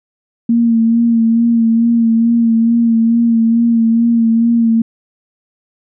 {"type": "tone with vibrato", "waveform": "sine", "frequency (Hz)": 230.3, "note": "A#3", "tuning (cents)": -21, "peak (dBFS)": -8, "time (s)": [0.49, 4.82], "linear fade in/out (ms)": 5, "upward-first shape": "sine", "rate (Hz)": 2.3, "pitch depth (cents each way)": 31, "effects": []}